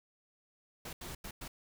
pink noise bursts at uneven times, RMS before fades -44 dBFS, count 4, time 0.85-0.93 / 1.01-1.15 / 1.24-1.31 / 1.41-1.48 s, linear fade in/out 5 ms, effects none

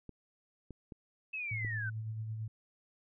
clicks, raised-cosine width 3 ms, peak -33 dBFS, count 4, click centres 0.093 / 0.707 / 0.922 / 1.648 s
sine linear sweep, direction down, 2638 to 1480 Hz, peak -36 dBFS, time 1.33-1.9 s, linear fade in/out 10 ms
sine tone with tremolo, 110 Hz, A2, in tune, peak -35 dBFS, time 1.51-2.48 s, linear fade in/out 5 ms, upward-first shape sine, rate 9 Hz, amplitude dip 35%
effects none

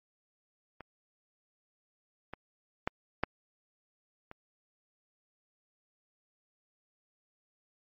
clicks, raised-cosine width 0.5 ms, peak -29 / -25 / -14 / -12 / -30 dBFS, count 5, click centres 0.807 / 2.336 / 2.875 / 3.236 / 4.314 s, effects MP3 32 kbps

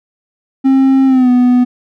triangle tone with pitch glide, 267.1 to 247.8 Hz, C4 to B3, +36 to +6 cents, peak -4 dBFS, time 0.64-1.65 s, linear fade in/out 20 ms, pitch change -130 cents, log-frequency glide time 1.06-1.3 s, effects none

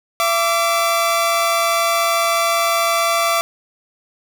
sawtooth tone pair together, 674.6 / 1163 Hz, E5 / D6, +40 / -17 cents, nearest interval major sixth, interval 943 cents, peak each -14 dBFS, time 0.2-3.41 s, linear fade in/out 0 ms, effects none

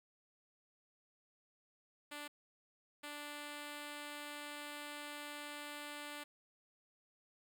5% pulse tone bursts at uneven times, 293.5 Hz, D4, 1 cent flat, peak -34 dBFS, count 2, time 2.11-2.28 / 3.03-6.24 s, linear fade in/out 10 ms, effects none

